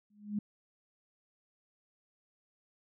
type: tone with exponential growth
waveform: sine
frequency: 207.7 Hz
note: G#3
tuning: in tune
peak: -28 dBFS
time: 0.1-0.39 s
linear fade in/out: 5 ms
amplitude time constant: 61 ms
effects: none